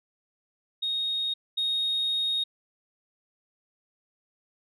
sine tone pair in turn, 3729 / 3729 Hz, A#7 / A#7, 0 / 0 cents, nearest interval unison, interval 0 cents, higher neither, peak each -25 / -23 dBFS, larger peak second, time 0.82-1.34 / 1.57-2.44 s, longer second, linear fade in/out 10 ms, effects tanh soft clip ceiling -21 dBFS

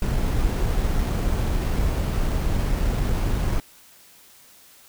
brown noise with sample-and-hold, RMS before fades -22 dBFS, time 0.02-3.6 s, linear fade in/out 2 ms, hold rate 7350 Hz, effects white hiss -51 dBFS RMS until 4.88 s

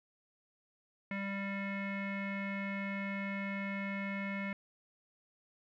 square tone with low-pass filter, 197.6 Hz, G3, 14 cents sharp, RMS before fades -38 dBFS, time 1.11-4.53 s, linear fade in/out 2 ms, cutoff 2100 Hz, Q 7.7, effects none

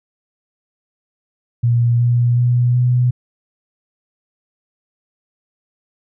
sine tone with pitch steps, 118.9 / 120.56 / 122.24 / 123.95 Hz, A#2 / B2 / B2 / B2, +35 / -41 / -17 / +7 cents, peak -11 dBFS, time 1.63-3.11 s, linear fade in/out 10 ms, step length 370 ms, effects none

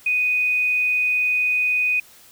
sine tone, 2489 Hz, D#7, in tune, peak -17 dBFS, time 0.06-2 s, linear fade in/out 5 ms, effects white hiss -49 dBFS RMS until 2.31 s

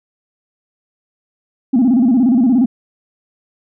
sine tone with vibrato, 247.2 Hz, B3, 2 cents sharp, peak -7 dBFS, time 1.73-2.66 s, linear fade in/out 10 ms, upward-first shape square, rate 17 Hz, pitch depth 130 cents each way, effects tanh soft clip ceiling -6 dBFS

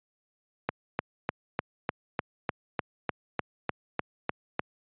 click train, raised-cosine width 0.5 ms, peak -11 dBFS, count 14, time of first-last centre 0.69-4.594 s, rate 3.33 Hz, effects high-pass 100 Hz 12 dB/octave + resampled to 8000 Hz

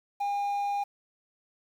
triangle tone with quantisation, 809 Hz, G#5, 46 cents flat, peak -25 dBFS, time 0.2-0.84 s, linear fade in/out 10 ms, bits 9, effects none

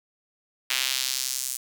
sawtooth tone with high-pass filter sweep, 130.81 Hz, C3, in tune, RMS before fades -28 dBFS, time 0.7-1.57 s, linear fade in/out 5 ms, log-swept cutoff 2600 to 8100 Hz, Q 1.3, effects none

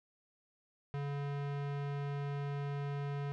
square tone with low-pass filter, 142.2 Hz, C#3, 45 cents sharp, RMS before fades -38 dBFS, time 0.94-3.32 s, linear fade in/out 0 ms, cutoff 2600 Hz, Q 0.68, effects none

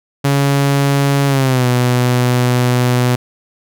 sawtooth tone with pitch glide, 140 to 124.01 Hz, C#3 to B2, +18 to +8 cents, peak -7 dBFS, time 0.24-3.16 s, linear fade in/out 10 ms, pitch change -210 cents, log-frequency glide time 1.27-1.66 s, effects none

